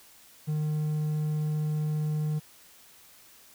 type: tone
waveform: triangle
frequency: 152.5 Hz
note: D#3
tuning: 34 cents flat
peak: -24 dBFS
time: 0.47-2.4 s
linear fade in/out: 20 ms
effects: white hiss -55 dBFS RMS until 3.54 s